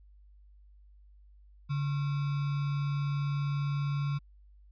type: tone with sample-and-hold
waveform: sine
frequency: 142.5 Hz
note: C#3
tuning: 48 cents sharp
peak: -28 dBFS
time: 1.69-4.19 s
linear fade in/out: 20 ms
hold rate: 1225 Hz
effects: added 50 Hz sine -54 dBFS peak until 4.71 s + resampled to 11025 Hz